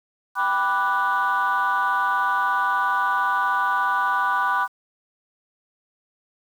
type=chord; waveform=sine; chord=G major seventh; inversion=none; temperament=equal; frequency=784 / 987.8 / 1174.7 / 1480 Hz; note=G5 / B5 / D6 / F#6; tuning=0 / 0 / 0 / 0 cents; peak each=-27 / -22 / -23 / -23 dBFS; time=0.35-4.68 s; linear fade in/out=50 ms; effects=tanh soft clip ceiling -13 dBFS + 8-bit